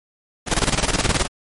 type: noise with tremolo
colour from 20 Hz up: pink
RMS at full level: -17 dBFS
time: 0.46-1.28 s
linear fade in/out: 50 ms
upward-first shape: square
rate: 19 Hz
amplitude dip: 75%
effects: MP3 48 kbps